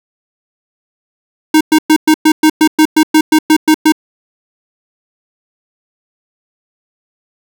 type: tone bursts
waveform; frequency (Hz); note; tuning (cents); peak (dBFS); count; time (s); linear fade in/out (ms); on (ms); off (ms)
square; 311.1; D#4; 0; -5; 14; 1.54-3.922; 5; 68; 110
effects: none